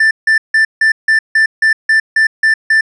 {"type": "tone bursts", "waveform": "triangle", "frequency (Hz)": 1772, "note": "A6", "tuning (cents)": 12, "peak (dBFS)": -5, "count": 11, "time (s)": [0, 2.81], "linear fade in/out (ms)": 5, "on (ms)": 110, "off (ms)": 160, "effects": ["resampled to 22050 Hz"]}